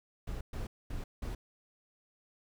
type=noise bursts at uneven times; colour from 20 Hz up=brown; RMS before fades=-38 dBFS; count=4; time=0.27-0.41 / 0.53-0.67 / 0.9-1.04 / 1.22-1.35 s; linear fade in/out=5 ms; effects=none